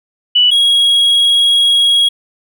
sine / triangle tone pair in turn, 2960 / 3307 Hz, F#7 / G#7, 0 / -8 cents, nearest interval major second, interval 192 cents, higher second, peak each -6 dBFS, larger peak neither, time 0.35-0.51 / 0.51-2.09 s, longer second, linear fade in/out 10 ms, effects none

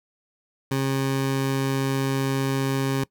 20% pulse tone, 135.2 Hz, C#3, 43 cents flat, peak -17 dBFS, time 0.71-3.04 s, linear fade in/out 5 ms, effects noise-tail reverb RT60 0.1 s tail -21 dB re dry

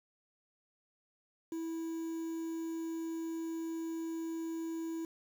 triangle tone with quantisation, 327.7 Hz, E4, 10 cents flat, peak -34 dBFS, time 1.52-5.05 s, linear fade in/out 2 ms, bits 9, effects none

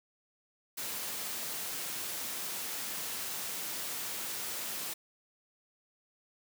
white high-pass noise, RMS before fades -38 dBFS, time 0.77-4.94 s, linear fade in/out 10 ms, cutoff 130 Hz, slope 12 dB/octave, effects none

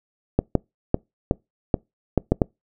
clicks, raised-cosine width 2 ms, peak -3 dBFS, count 8, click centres 0.39 / 0.553 / 0.944 / 1.311 / 1.742 / 2.177 / 2.32 / 2.418 s, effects noise-tail reverb RT60 0.2 s tail -26 dB re dry

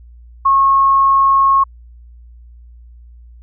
sine tone, 1090 Hz, C#6, 29 cents flat, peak -8 dBFS, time 0.45-1.64 s, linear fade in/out 10 ms, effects added 59 Hz sine -37 dBFS peak until 3.42 s

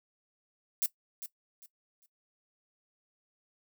violet noise with echo, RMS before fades -29 dBFS, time 0.82-0.86 s, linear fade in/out 0 ms, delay 400 ms, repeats 3, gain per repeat -12 dB, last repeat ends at 2.06 s, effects noise-tail reverb RT60 0.1 s tail -17 dB re dry

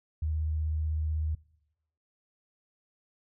sine tone with vibrato, 77.78 Hz, D#2, in tune, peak -27 dBFS, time 0.22-1.35 s, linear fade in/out 5 ms, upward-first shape sine, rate 16 Hz, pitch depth 16 cents each way, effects noise-tail reverb RT60 0.9 s tail -23 dB re dry

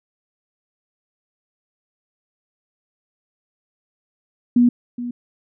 sine tone with echo, 242.4 Hz, B3, 32 cents flat, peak -10 dBFS, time 4.56-4.69 s, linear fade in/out 5 ms, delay 420 ms, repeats 1, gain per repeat -14 dB, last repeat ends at 5.11 s, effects none

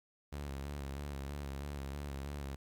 sawtooth tone with vibrato, 70.3 Hz, C#2, 25 cents sharp, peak -36 dBFS, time 0.32-2.56 s, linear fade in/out 10 ms, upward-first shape square, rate 3.1 Hz, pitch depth 43 cents each way, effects 12-bit

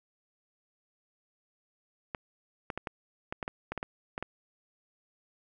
clicks, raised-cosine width 0.5 ms, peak -19 dBFS, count 12, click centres 2.148 / 2.702 / 2.776 / 2.872 / 3.325 / 3.428 / 3.479 / 3.72 / 3.777 / 3.829 / 4.179 / 4.226 s, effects none

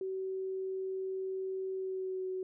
sine tone with pitch glide, 379.7 to 373.4 Hz, F#4 to F#4, +45 to +16 cents, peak -34 dBFS, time 0.01-2.43 s, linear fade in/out 2 ms, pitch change -29 cents, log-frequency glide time 1.73-2.27 s, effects none

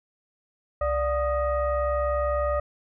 sine tone with frequency modulation, 587.3 Hz, D5, in tune, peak -22 dBFS, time 0.81-2.6 s, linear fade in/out 5 ms, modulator 653 Hz, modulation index 1, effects none

